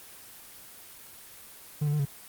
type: tone with pitch steps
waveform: triangle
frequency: 149.5 / 145.6 / 150.2 / 140.2 Hz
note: D3 / D3 / D3 / C#3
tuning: +31 / -15 / +39 / +20 cents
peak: -22 dBFS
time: 1.81-2.054 s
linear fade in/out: 10 ms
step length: 61 ms
effects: white hiss -48 dBFS RMS until 2.28 s + Opus 24 kbps